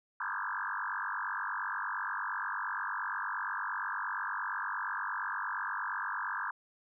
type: tone with frequency modulation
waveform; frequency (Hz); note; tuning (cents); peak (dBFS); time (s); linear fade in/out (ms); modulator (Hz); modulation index
sine; 1303; E6; -20; -33; 0.2-6.51; 5; 48.6; 7.6
effects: none